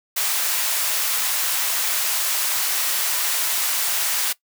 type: high-pass noise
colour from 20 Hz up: white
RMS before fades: -22 dBFS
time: 0.16-4.33 s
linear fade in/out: 10 ms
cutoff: 760 Hz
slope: 12 dB/octave
effects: noise-tail reverb RT60 0.1 s tail -19 dB re dry